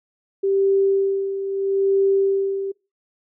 sine tone with tremolo, 391.4 Hz, G4, 3 cents flat, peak -14 dBFS, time 0.43-2.72 s, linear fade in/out 10 ms, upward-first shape sine, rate 0.77 Hz, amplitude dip 65%, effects noise-tail reverb RT60 0.3 s tail -26 dB re dry

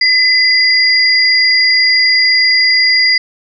sine tone pair together, 2027 / 4821 Hz, B6 / D8, +45 / +45 cents, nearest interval octave + minor third, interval 1500 cents, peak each -10 dBFS, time 0.01-3.18 s, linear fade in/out 5 ms, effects none

